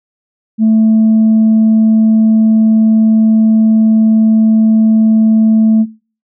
sine tone, 220.2 Hz, A3, 2 cents sharp, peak -4 dBFS, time 0.58-5.86 s, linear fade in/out 50 ms, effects noise-tail reverb RT60 0.4 s tail -24 dB re dry + tanh soft clip ceiling -3 dBFS

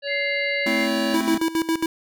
harmonic tone, 565 Hz, C#5, 33 cents sharp, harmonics 1 / 3 / 5 / 7 / 8, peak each -27 / -32 / -34 / -35 / -36 dBFS, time 0.02-1.18 s, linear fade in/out 50 ms
sine tone, 2093 Hz, C7, in tune, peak -23 dBFS, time 0.07-0.88 s, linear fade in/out 50 ms
square chord, A minor, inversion none, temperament equal, 220 / 261.6 / 329.6 Hz, A3 / C4 / E4, 0 / 0 / 0 cents, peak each -27 dBFS, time 0.66-1.38 s, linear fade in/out 5 ms
square tone with tremolo, 326.2 Hz, E4, 18 cents flat, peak -19 dBFS, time 1.14-1.86 s, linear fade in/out 2 ms, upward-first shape square, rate 7.3 Hz, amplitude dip 80%
effects none

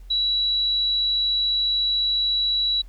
sine tone, 3918 Hz, B7, 15 cents flat, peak -19 dBFS, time 0.1-2.82 s, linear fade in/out 10 ms, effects added 43 Hz sine -39 dBFS peak until 2.88 s + pink hiss -61 dBFS RMS until 2.88 s

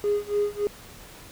triangle tone with tremolo, 412 Hz, G#4, 14 cents flat, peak -16 dBFS, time 0.04-0.67 s, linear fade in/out 0 ms, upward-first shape sine, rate 3.5 Hz, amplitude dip 95%, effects tanh soft clip ceiling -17 dBFS + pink hiss -46 dBFS RMS until 1.31 s

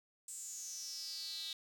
square tone with high-pass filter sweep, 177.5 Hz, F3, 28 cents sharp, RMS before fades -45 dBFS, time 0.28-1.53 s, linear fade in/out 2 ms, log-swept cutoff 8000 to 3700 Hz, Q 7.9, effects none

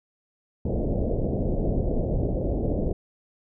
pink low-pass noise, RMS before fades -25 dBFS, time 0.65-2.93 s, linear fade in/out 5 ms, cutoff 640 Hz, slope 48 dB/octave, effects none

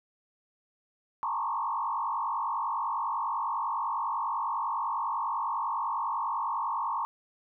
sine tone with frequency modulation, 1007 Hz, B5, 33 cents sharp, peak -28 dBFS, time 1.23-7.05 s, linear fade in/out 0 ms, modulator 50 Hz, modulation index 2.8, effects none

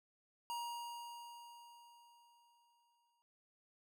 square tone with exponential decay, 946 Hz, A#5, 25 cents sharp, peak -40 dBFS, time 0.5-3.22 s, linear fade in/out 0 ms, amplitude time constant 590 ms, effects none

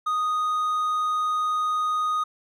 triangle tone, 1242 Hz, D#6, 3 cents flat, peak -20 dBFS, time 0.06-2.24 s, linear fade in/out 10 ms, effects none

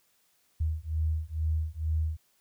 sine beating tone pair, 77.78 / 79.98 Hz, D#2 / D#2, 0 / +48 cents, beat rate 2.2 Hz, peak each -30 dBFS, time 0.6-2.17 s, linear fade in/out 10 ms, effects white hiss -69 dBFS RMS until 2.4 s

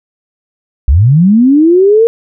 sine linear sweep, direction up, 57 to 467.8 Hz, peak -3 dBFS, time 0.88-2.07 s, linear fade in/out 0 ms, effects none

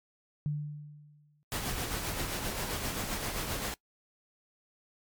sine tone with exponential decay, 148.3 Hz, D3, 17 cents sharp, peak -27 dBFS, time 0.46-1.43 s, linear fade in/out 0 ms, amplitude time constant 210 ms
pink noise with tremolo, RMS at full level -33 dBFS, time 1.52-3.74 s, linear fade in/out 0 ms, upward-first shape sine, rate 7.6 Hz, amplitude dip 40%
effects noise-tail reverb RT60 0.1 s tail -22 dB re dry + MP3 96 kbps

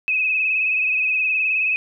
sine tone with vibrato, 2548 Hz, D#7, 41 cents sharp, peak -17 dBFS, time 0.08-1.76 s, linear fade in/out 0 ms, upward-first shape triangle, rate 19 Hz, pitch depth 60 cents each way, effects none

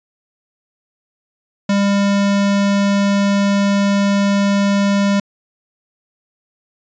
square tone, 200 Hz, G3, 35 cents sharp, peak -13 dBFS, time 1.69-5.2 s, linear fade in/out 5 ms, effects resampled to 16000 Hz

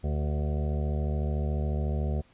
harmonic tone with a mistuned harmonic, 74 Hz, D2, 14 cents sharp, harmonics 1 / 2 / 3 / 5 / 6 / 7 / 8 / 9 / 10, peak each -27 / -33 / -37 / -41 / -43 / -44 / -45 / -46 / -47 dBFS, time 0.03-2.22 s, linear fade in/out 20 ms, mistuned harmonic 8, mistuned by +22 cents, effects pink hiss -62 dBFS RMS until 2.33 s + resampled to 8000 Hz

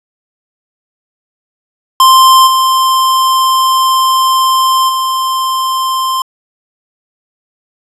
square tone with level steps, 1047 Hz, C6, 1 cent sharp, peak -3 / -8 / -12 dBFS, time 2-6.22 s, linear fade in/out 2 ms, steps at 2.46 / 4.88 s, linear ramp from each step 20 ms, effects resampled to 32000 Hz + 7-bit

